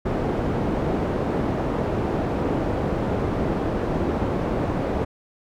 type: low-pass noise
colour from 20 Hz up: white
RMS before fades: -24 dBFS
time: 0.05-5.05 s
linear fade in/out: 10 ms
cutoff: 490 Hz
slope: 12 dB/octave
effects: none